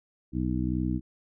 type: harmonic tone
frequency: 62.4 Hz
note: B1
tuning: 19 cents sharp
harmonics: 1 / 2 / 3 / 4 / 5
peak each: -32 / -32 / -32 / -32 / -32 dBFS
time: 0.32-1.01 s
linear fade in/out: 50 ms
effects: none